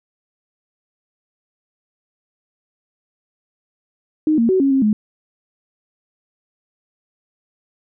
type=tone with pitch steps; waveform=sine; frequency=309.1 / 231.1 / 376.1 / 274.6 / 268.2 / 212.3 Hz; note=D#4 / A#3 / F#4 / C#4 / C4 / G#3; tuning=-11 / -15 / +28 / -16 / +43 / +38 cents; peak=-12 dBFS; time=4.27-4.93 s; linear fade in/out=2 ms; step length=110 ms; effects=none